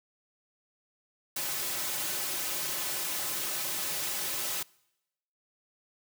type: noise with comb filter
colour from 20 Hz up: white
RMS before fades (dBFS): -33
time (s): 1.36-4.63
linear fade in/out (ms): 5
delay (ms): 4.3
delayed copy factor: -0.6
effects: noise-tail reverb RT60 0.9 s tail -25 dB re dry + high-pass 150 Hz 12 dB/octave